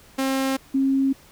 sawtooth / sine tone pair in turn, 267.2 / 269.8 Hz, C4 / C#4, +36 / -47 cents, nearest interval unison, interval 17 cents, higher second, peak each -17 dBFS, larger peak neither, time 0.18-0.57 / 0.74-1.13 s, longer neither, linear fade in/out 10 ms, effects pink hiss -51 dBFS RMS until 1.31 s

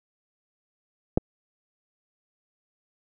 clicks, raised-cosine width 2 ms, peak -6 / -26 dBFS, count 2, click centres 1.175 / 1.181 s, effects none

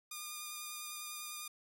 5% pulse tone with vibrato, 1212 Hz, D#6, 46 cents flat, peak -31 dBFS, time 0.11-1.48 s, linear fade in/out 5 ms, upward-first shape sine, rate 10 Hz, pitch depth 16 cents each way, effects none

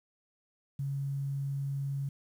sine tone, 138.8 Hz, C#3, 3 cents sharp, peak -31 dBFS, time 0.79-2.09 s, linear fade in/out 5 ms, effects 10-bit

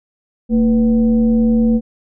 sine tone with frequency modulation, 227.4 Hz, A#3, 43 cents flat, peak -10 dBFS, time 0.49-1.81 s, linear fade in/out 50 ms, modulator 266 Hz, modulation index 0.5, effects none

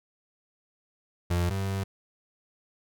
35% pulse tone pair in turn, 87.4 / 97.16 Hz, F2 / G2, +2 / -15 cents, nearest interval major second, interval 183 cents, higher second, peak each -22 / -26 dBFS, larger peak first, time 1.3-1.5 / 1.5-1.84 s, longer second, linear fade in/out 10 ms, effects none

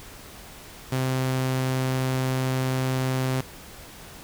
sawtooth tone, 130.2 Hz, C3, 8 cents flat, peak -19 dBFS, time 0.92-3.41 s, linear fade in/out 5 ms, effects pink hiss -44 dBFS RMS until 4.23 s

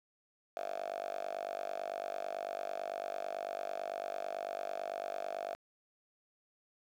5% pulse tone with high-pass filter, 49 Hz, G1, in tune, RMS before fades -40 dBFS, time 0.57-5.55 s, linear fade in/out 0 ms, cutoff 670 Hz, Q 10, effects low-pass 6000 Hz 12 dB/octave + 11-bit

